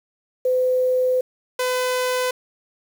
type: tone pair in turn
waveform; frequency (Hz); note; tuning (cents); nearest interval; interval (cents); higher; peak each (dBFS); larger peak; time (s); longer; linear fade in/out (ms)
sine / sawtooth; 508 / 504.5; B4 / B4; +49 / +37; unison; 12; first; -16; neither; 0.45-1.21 / 1.59-2.31; first; 5
effects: 7-bit